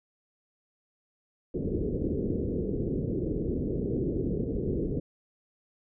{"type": "low-pass noise", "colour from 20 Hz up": "white", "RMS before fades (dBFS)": -30, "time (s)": [1.54, 5], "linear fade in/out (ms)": 5, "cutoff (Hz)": 450, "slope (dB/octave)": 48, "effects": []}